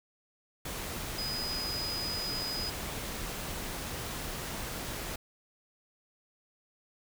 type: tone in noise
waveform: sine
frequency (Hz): 4978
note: D#8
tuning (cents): 0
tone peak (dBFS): -34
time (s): 1.18-2.7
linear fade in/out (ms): 5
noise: pink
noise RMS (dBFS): -38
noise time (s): 0.65-5.16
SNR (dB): +1
effects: none